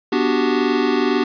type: chord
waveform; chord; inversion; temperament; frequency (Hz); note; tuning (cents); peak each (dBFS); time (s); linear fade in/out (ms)
square; G major seventh; first; equal; 246.9 / 293.7 / 370 / 392; B3 / D4 / F#4 / G4; 0 / 0 / 0 / 0; -22; 0.12-1.24; 5
effects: resampled to 11025 Hz + 7-bit